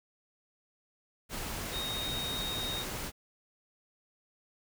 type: tone in noise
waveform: sine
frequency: 3729 Hz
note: A#7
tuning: in tune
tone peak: -35 dBFS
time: 1.71-2.85 s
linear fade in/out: 50 ms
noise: pink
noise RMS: -38 dBFS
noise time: 1.29-3.12 s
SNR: 0 dB
effects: none